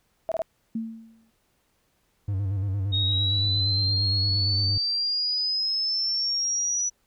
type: tone bursts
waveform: sine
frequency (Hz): 653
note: E5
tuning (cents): -17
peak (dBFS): -23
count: 3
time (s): 0.29-0.419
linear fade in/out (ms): 0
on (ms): 27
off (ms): 24
type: tone with exponential decay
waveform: sine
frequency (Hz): 225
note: A3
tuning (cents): +39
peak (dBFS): -24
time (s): 0.75-1.31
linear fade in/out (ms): 5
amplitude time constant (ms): 120
type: tone with vibrato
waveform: triangle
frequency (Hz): 98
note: G2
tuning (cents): 0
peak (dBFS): -22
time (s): 2.28-4.78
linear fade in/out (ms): 5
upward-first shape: square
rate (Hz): 8.7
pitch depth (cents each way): 58
type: exponential sweep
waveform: sine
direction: up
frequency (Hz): 3729 to 5920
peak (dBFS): -23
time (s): 2.92-6.9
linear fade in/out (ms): 20
effects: pink hiss -69 dBFS RMS until 7.06 s